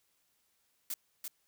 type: noise with echo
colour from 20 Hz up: blue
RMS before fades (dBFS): -37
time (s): 0.9-0.94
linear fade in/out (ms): 2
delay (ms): 340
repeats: 1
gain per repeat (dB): -4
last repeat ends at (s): 1.28
effects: white hiss -75 dBFS RMS until 1.47 s